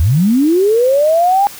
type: linear sweep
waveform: sine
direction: up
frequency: 69.3 to 820 Hz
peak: -8 dBFS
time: 0-1.47 s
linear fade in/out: 0 ms
effects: white hiss -33 dBFS RMS until 1.59 s